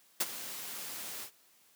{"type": "noise with ADSR envelope", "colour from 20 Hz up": "white", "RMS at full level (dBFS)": -28, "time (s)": [0.2, 1.31], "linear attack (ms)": 8, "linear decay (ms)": 38, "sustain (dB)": -14, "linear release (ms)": 86, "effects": ["white hiss -65 dBFS RMS until 1.75 s", "high-pass 150 Hz 12 dB/octave"]}